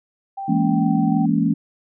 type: tone with pitch glide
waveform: sine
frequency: 784 to 771.4 Hz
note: G5 to G5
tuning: 0 to -28 cents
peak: -26 dBFS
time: 0.37-1.26 s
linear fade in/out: 10 ms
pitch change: -28 cents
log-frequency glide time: 0.62-0.91 s
type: chord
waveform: sine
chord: A# half-diminished seventh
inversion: second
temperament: just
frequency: 167.82 / 209.8 / 233.1 / 279.7 Hz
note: E3 / G#3 / A#3 / C#4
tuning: +31 / +18 / 0 / +16 cents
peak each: -21 dBFS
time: 0.48-1.54 s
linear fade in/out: 10 ms
effects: none